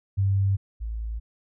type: tone pair in turn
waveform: sine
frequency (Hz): 98 / 55.26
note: G2 / A1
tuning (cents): 0 / +8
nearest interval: minor seventh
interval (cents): 992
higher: first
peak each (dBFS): -19 / -28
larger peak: first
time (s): 0.17-0.57 / 0.8-1.2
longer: neither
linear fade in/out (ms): 20
effects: none